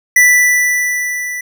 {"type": "tone with level ramp", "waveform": "square", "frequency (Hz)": 1975.5, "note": "B6", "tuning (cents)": 0, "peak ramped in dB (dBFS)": [-5, -21], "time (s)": [0.16, 1.41], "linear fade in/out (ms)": 5, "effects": []}